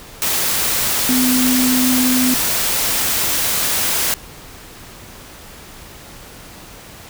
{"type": "tone in noise", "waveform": "sine", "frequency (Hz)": 253.5, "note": "B3", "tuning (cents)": 45, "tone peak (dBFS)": -14, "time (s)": [1.09, 2.34], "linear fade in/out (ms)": 0, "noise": "white", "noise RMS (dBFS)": -18, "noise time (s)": [0.22, 4.14], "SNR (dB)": 1, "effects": ["pink hiss -38 dBFS RMS until 7.09 s"]}